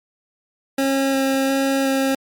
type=tone with vibrato; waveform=25% pulse; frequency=270.2 Hz; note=C#4; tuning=44 cents flat; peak=-13 dBFS; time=0.78-2.15 s; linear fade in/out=5 ms; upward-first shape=square; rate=1.4 Hz; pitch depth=8 cents each way; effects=MP3 96 kbps